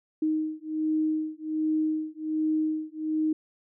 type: beating tone pair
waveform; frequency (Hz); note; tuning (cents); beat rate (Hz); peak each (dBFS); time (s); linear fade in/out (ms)
sine; 311.1 / 312.4; D#4 / D#4; 0 / +7; 1.3; -28; 0.22-3.33; 5
effects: none